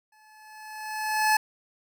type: tone with exponential growth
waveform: 25% pulse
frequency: 861 Hz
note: A5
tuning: 38 cents flat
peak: -14 dBFS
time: 0.12-1.37 s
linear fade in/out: 5 ms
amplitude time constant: 270 ms
effects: none